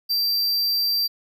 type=tone; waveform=square; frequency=4699 Hz; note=D8; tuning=in tune; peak=-20 dBFS; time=0.09-1.08 s; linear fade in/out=20 ms; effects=none